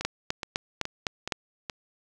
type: two click trains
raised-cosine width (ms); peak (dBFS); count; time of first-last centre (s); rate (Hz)
0.2; -9 / -15; 6 / 5; 0.05-1.322 / 0.01-1.698; 3.93 / 2.37
effects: none